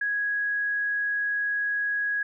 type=tone; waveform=sine; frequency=1661.2 Hz; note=G#6; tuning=in tune; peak=-24 dBFS; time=0.01-2.23 s; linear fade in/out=5 ms; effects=none